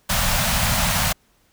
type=band-stop noise; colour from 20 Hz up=pink; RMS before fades=-20 dBFS; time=0.09-1.13 s; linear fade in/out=10 ms; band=220 to 580 Hz; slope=48 dB/octave; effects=pink hiss -61 dBFS RMS until 1.52 s

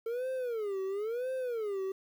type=tone with vibrato; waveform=triangle; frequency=446.1 Hz; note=A4; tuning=24 cents sharp; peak=-30 dBFS; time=0.06-1.92 s; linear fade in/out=5 ms; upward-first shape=sine; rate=0.98 Hz; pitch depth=270 cents each way; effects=10-bit

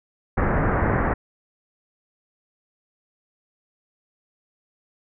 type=low-pass noise; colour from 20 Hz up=pink; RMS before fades=-21 dBFS; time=0.37-1.14 s; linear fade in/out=10 ms; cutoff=1900 Hz; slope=48 dB/octave; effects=none

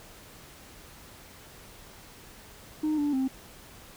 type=tone with pitch steps; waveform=sine; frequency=307.2 / 291.4 / 263.7 Hz; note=D#4 / D4 / C4; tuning=-22 / -13 / +14 cents; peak=-22 dBFS; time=2.83-3.28 s; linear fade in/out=10 ms; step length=150 ms; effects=tanh soft clip ceiling -23 dBFS + pink hiss -50 dBFS RMS until 3.96 s

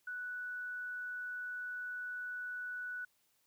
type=tone; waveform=sine; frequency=1480 Hz; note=F#6; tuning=in tune; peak=-39 dBFS; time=0.07-3.05 s; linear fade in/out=5 ms; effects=white hiss -75 dBFS RMS until 3.46 s

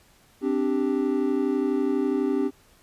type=chord; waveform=triangle; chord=C suspended second; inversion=none; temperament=equal; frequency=261.6 / 293.7 / 392 Hz; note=C4 / D4 / G4; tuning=0 / 0 / 0 cents; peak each=-24 dBFS; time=0.41-2.51 s; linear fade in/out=50 ms; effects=pink hiss -58 dBFS RMS until 2.82 s + resampled to 32000 Hz

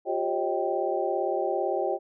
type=tone cluster; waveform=sine; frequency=357.9 / 395.6 / 544 / 624 / 784 Hz; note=F4 / G4 / C#5 / D#5 / G5; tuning=+42 / +16 / -33 / +5 / 0 cents; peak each=-31 dBFS; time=0.05-1.99 s; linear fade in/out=50 ms; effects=none

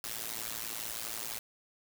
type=noise with amplitude modulation; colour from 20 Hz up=white; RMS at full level=-35 dBFS; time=0.04-1.39 s; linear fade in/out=2 ms; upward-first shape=sine; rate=112 Hz; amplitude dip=95%; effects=none

